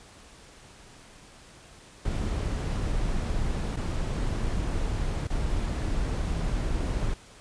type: noise with dropouts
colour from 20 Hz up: brown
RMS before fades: -28 dBFS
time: 2.05-7.14 s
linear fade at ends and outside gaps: 5 ms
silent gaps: 3.761-3.769 / 5.272-5.301 s
effects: pink hiss -51 dBFS RMS until 7.4 s + resampled to 22050 Hz